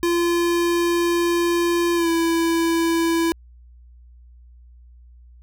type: tone with pitch glide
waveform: square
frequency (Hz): 344 to 332.5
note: F4 to E4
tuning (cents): -26 to +15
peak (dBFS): -18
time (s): 0.03-3.32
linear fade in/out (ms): 0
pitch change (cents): -59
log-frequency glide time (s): 1.95-2.09
effects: added 60 Hz sine -44 dBFS peak until 5.42 s